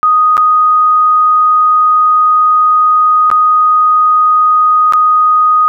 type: tone with dropouts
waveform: sine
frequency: 1244.5 Hz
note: D#6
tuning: in tune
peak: -5 dBFS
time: 0.03-5.68 s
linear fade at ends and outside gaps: 0 ms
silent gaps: 0.369-0.378 / 3.302-3.314 / 4.924-4.935 s
effects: none